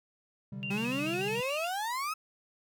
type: chord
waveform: triangle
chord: C suspended second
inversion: none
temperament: equal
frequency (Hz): 130.81 / 146.83 / 196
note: C3 / D3 / G3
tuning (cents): 0 / 0 / 0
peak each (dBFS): -40 / -43 / -38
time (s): 0.52-1.41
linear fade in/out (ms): 5
type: tone with vibrato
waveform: sine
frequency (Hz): 2669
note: E7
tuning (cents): +21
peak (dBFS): -35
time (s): 0.63-1.67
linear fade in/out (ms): 0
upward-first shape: square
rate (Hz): 6.9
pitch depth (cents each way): 70
type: exponential sweep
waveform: 35% pulse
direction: up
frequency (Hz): 193.5 to 1305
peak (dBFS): -30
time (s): 0.7-2.14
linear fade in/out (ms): 10
effects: none